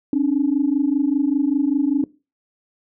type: tone pair together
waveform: sine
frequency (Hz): 272 / 297.1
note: C#4 / D4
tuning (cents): -33 / +20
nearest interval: major second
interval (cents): 153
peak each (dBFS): -18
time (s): 0.13-2.04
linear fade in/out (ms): 2
effects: noise-tail reverb RT60 0.3 s tail -22 dB re dry + tanh soft clip ceiling -8 dBFS